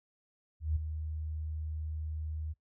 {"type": "tone with ADSR envelope", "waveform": "sine", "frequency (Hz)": 77.78, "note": "D#2", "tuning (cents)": 0, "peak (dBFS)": -26, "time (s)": [0.6, 2.54], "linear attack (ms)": 160, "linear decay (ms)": 9, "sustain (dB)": -9, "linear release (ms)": 27, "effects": ["noise-tail reverb RT60 0.1 s tail -19 dB re dry"]}